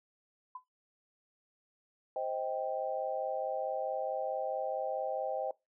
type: tone with exponential decay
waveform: sine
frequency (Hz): 1012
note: B5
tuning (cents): +42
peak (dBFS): -38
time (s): 0.55-0.64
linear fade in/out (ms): 5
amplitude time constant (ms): 18
type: chord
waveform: sine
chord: C minor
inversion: none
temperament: just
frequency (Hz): 523.3 / 627.9 / 784.9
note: C5 / Eb5 / G5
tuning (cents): 0 / +16 / +2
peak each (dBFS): -37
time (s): 2.16-5.51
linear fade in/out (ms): 2
effects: noise-tail reverb RT60 0.2 s tail -21 dB re dry